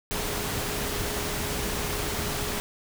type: tone in noise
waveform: sine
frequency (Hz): 415.3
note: G#4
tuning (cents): 0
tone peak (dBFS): -38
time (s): 0.11-2.6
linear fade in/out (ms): 0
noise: pink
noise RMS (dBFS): -30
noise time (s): 0.11-2.6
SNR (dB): -11
effects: none